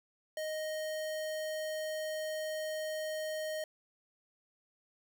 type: tone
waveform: square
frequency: 622.3 Hz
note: D#5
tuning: in tune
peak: -36 dBFS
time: 0.37-3.64 s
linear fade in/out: 2 ms
effects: none